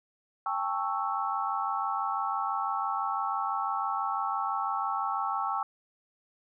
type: chord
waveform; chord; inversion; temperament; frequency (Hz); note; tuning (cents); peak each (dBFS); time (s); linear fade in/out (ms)
sine; A dominant seventh; third; equal with one note detuned; 794 / 880 / 1108.7 / 1318.5; G5 / A5 / C#6 / E6; +22 / 0 / 0 / 0; -33 / -35 / -33 / -33; 0.46-5.63; 2
effects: none